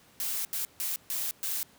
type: noise bursts at uneven times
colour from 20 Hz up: blue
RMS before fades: -32 dBFS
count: 5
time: 0.2-0.45 / 0.53-0.65 / 0.8-0.96 / 1.1-1.31 / 1.43-1.63 s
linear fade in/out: 0 ms
effects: pink hiss -59 dBFS RMS until 1.78 s + high-pass 80 Hz 12 dB/octave